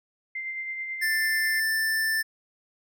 sine tone with tremolo, 2087 Hz, C7, 5 cents flat, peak -29 dBFS, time 0.35-1.6 s, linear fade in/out 5 ms, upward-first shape sine, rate 9.2 Hz, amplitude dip 35%
square tone, 1772 Hz, A6, 12 cents sharp, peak -24 dBFS, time 1.01-2.23 s, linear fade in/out 20 ms
effects none

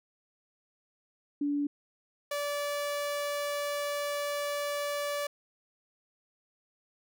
sine / sawtooth tone pair in turn, 288.4 / 578.8 Hz, D4 / D5, -31 / -25 cents, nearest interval octave, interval 1206 cents, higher second, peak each -27 dBFS, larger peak neither, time 1.41-1.67 / 2.31-5.27 s, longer second, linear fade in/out 5 ms, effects none

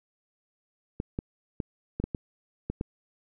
clicks, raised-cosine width 3 ms, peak -17 dBFS, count 8, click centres 1.001 / 1.189 / 1.602 / 2 / 2.04 / 2.148 / 2.7 / 2.811 s, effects none

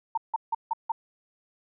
sine tone bursts, 907 Hz, A#5, 48 cents flat, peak -23 dBFS, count 5, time 0.15-0.92 s, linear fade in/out 5 ms, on 26 ms, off 160 ms, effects none

